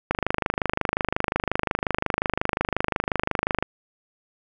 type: click train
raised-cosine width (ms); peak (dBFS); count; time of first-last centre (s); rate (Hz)
0.5; -6; 91; 0.11-3.626; 25.6
effects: none